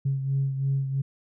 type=beating tone pair; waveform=sine; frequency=136.1 / 139.1 Hz; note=C#3 / C#3; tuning=-31 / +6 cents; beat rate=3 Hz; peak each=-23 / -31 dBFS; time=0.05-1.02 s; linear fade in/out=10 ms; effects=tanh soft clip ceiling -17 dBFS